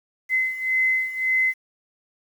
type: beating tone pair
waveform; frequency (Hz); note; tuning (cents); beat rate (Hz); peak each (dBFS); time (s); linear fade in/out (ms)
sine; 2047 / 2048.8; C7 / C7; -38 / -37; 1.8; -21 / -25; 0.29-1.54; 50
effects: 8-bit